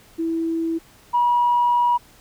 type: tone pair in turn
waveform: sine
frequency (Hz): 328.5 / 964.7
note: E4 / B5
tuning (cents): -6 / -41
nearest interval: octave + perfect fifth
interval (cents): 1865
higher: second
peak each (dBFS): -20 / -14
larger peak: second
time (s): 0.18-0.79 / 1.13-1.98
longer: second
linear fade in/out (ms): 20
effects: tanh soft clip ceiling -10 dBFS + pink hiss -51 dBFS RMS until 2.2 s